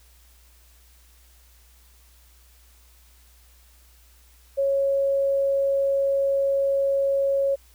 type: tone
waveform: sine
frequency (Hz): 551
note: C#5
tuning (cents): -11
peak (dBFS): -19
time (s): 4.57-7.56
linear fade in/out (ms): 20
effects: added 60 Hz sine -53 dBFS peak until 7.74 s + white hiss -58 dBFS RMS until 7.74 s